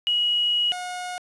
sine / sawtooth tone pair in turn, 2907 / 722.6 Hz, F#7 / F#5, -31 / -41 cents, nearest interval 2 octaves, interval 2410 cents, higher first, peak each -19 / -26 dBFS, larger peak first, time 0.07-0.72 / 0.72-1.18 s, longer first, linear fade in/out 0 ms, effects resampled to 24000 Hz + 8-bit

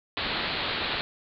white low-pass noise, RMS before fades -30 dBFS, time 0.17-1.01 s, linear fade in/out 0 ms, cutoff 4400 Hz, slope 96 dB/octave, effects none

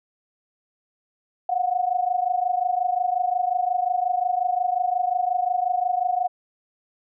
sine tone pair together, 713.4 / 739 Hz, F5 / F#5, +37 / -2 cents, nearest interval minor second, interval 61 cents, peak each -23 dBFS, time 1.49-6.28 s, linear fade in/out 5 ms, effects none

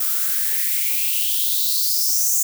violet noise with high-pass filter sweep, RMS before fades -20 dBFS, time 0-2.43 s, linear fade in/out 5 ms, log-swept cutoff 1200 to 6900 Hz, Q 6, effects none

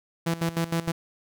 sawtooth tone with tremolo, 166.6 Hz, E3, 19 cents sharp, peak -19 dBFS, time 0.26-0.92 s, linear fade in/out 10 ms, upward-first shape square, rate 6.5 Hz, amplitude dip 80%, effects none

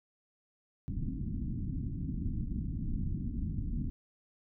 pink low-pass noise, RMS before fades -35 dBFS, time 0.88-3.9 s, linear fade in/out 0 ms, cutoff 280 Hz, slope 48 dB/octave, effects none

